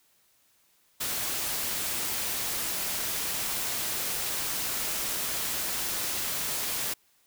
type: noise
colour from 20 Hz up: white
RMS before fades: -31 dBFS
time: 1-6.94 s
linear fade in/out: 10 ms
effects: white hiss -66 dBFS RMS until 7.26 s

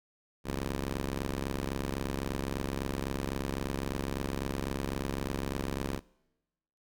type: ring-modulated tone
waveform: 10% pulse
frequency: 68.1 Hz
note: C#2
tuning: 30 cents flat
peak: -21 dBFS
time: 0.44-6.01 s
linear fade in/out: 50 ms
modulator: 114 Hz
effects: noise-tail reverb RT60 1.0 s tail -24 dB re dry

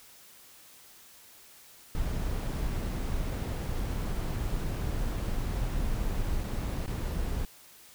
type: noise with dropouts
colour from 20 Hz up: brown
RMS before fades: -31 dBFS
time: 1.95-7.45 s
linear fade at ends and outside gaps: 1 ms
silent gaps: 6.436-6.44 / 6.862-6.878 s
effects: white hiss -54 dBFS RMS until 7.94 s

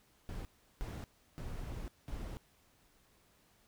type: noise bursts at uneven times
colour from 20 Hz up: brown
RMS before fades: -42 dBFS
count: 4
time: 0.29-0.45 / 0.81-1.04 / 1.38-1.88 / 2.08-2.37 s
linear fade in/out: 0 ms
effects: pink hiss -69 dBFS RMS until 3.67 s

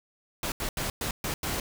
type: noise bursts at uneven times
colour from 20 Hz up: pink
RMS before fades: -31 dBFS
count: 6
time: 0.43-0.52 / 0.6-0.69 / 0.77-0.9 / 1.01-1.11 / 1.24-1.34 / 1.43-1.6 s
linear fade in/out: 2 ms
effects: none

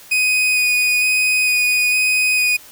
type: tone with vibrato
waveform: 40% pulse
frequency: 2489 Hz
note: D#7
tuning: in tune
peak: -13 dBFS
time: 0.11-2.57 s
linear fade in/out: 10 ms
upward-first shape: square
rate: 1.1 Hz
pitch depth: 9 cents each way
effects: white hiss -42 dBFS RMS until 2.71 s

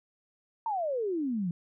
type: exponential sweep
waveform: sine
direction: down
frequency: 932.3 to 164.81 Hz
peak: -28 dBFS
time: 0.66-1.51 s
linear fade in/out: 2 ms
effects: none

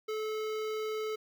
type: tone with notch filter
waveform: square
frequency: 433.3 Hz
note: A4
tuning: 27 cents flat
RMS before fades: -35 dBFS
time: 0.08-1.16 s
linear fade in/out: 10 ms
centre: 9400 Hz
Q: 0.72
effects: none

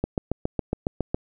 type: click train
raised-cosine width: 2 ms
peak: -10 dBFS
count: 9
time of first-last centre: 0.04-1.145 s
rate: 7.24 Hz
effects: none

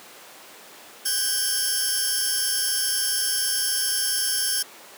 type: tone cluster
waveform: 5% pulse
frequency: 1528 / 1621 / 5390 Hz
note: G6 / G#6 / E8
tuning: -45 / -42 / +38 cents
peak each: -18 dBFS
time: 1.05-4.63 s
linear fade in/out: 10 ms
effects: pink hiss -44 dBFS RMS until 4.97 s + high-pass 400 Hz 12 dB/octave

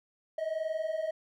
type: tone pair together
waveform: triangle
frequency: 620 / 641.1 Hz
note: D#5 / E5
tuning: -6 / -48 cents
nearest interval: minor second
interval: 58 cents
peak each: -33 / -30 dBFS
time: 0.38-1.11 s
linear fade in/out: 5 ms
effects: tanh soft clip ceiling -21 dBFS

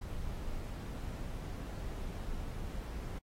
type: noise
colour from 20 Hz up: brown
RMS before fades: -40 dBFS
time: 0.01-3.19 s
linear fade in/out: 10 ms
effects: AAC 48 kbps

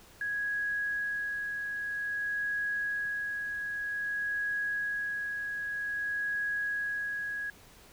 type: tone with tremolo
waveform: sine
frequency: 1661.2 Hz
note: G#6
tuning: in tune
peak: -29 dBFS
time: 0.21-7.5 s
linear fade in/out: 2 ms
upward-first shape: sine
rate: 0.52 Hz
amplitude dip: 35%
effects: pink hiss -56 dBFS RMS until 7.92 s

